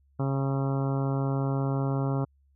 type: harmonic tone with a mistuned harmonic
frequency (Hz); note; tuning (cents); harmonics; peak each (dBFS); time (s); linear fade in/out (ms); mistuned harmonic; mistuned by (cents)
136.5; C#3; -26; 1 / 2 / 3 / 4 / 5 / 6 / 7 / 8 / 9 / 10; -26 / -32 / -36 / -38 / -40 / -42 / -43 / -44 / -45 / -46; 0.19-2.25; 10; 10; -15
effects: added 69 Hz sine -61 dBFS peak until 2.55 s